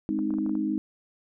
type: chord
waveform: sine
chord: Ab major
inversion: none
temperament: equal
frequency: 207.7 / 261.6 / 311.1 Hz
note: Ab3 / C4 / Eb4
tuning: 0 / 0 / 0 cents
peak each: -30 / -31 / -27 dBFS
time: 0.09-0.78 s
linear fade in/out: 0 ms
type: clicks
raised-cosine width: 1 ms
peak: -30 dBFS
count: 7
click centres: 0.19 / 0.306 / 0.339 / 0.385 / 0.463 / 0.494 / 0.553 s
effects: none